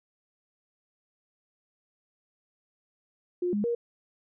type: tone with pitch steps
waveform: sine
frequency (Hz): 355.9 / 206.4 / 472.1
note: F4 / G#3 / A#4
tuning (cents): +33 / -10 / +22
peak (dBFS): -25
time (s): 3.42-3.75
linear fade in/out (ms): 5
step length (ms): 110
effects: none